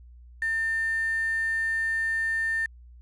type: tone with quantisation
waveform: sine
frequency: 1800 Hz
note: A6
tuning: 39 cents sharp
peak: -24 dBFS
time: 0.42-2.66 s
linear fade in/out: 2 ms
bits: 7
effects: added 60 Hz sine -46 dBFS peak until 3.01 s + resampled to 22050 Hz